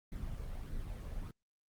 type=noise with flanger; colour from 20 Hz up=brown; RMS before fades=-41 dBFS; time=0.12-1.31 s; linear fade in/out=2 ms; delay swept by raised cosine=0.5 to 1.8 ms; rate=1.6 Hz; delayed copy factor=+0.5; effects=Opus 24 kbps